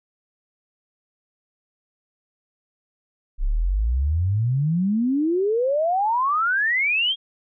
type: exponential sweep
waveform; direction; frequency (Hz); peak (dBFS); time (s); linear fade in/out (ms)
sine; up; 31.34 to 3300; -18; 3.38-7.16; 50
effects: none